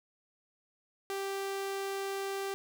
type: tone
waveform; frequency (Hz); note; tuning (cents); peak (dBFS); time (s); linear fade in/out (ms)
sawtooth; 392; G4; 0; -30; 1.1-2.54; 0
effects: none